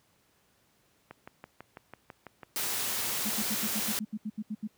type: click train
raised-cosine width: 0.5 ms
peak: -28 dBFS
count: 13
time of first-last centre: 1.11-3.093 s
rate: 6.05 Hz
type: noise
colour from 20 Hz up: white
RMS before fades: -32 dBFS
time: 2.56-3.99 s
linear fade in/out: 0 ms
type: tone bursts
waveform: sine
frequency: 213.3 Hz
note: G#3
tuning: 46 cents sharp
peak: -31 dBFS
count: 12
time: 3.25-4.675 s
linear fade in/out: 10 ms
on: 50 ms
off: 75 ms
effects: pink hiss -68 dBFS RMS until 4.77 s + high-pass 80 Hz 12 dB/octave